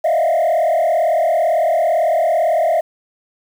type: tone with frequency modulation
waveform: sine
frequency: 659.3 Hz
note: E5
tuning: in tune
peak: -10 dBFS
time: 0.04-2.81 s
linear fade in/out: 10 ms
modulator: 37.9 Hz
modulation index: 1.4
effects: tanh soft clip ceiling -11 dBFS + 7-bit